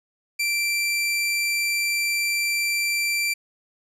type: tone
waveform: sawtooth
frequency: 2349 Hz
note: D7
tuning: in tune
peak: -18 dBFS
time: 0.39-3.34 s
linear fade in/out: 10 ms
effects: resampled to 32000 Hz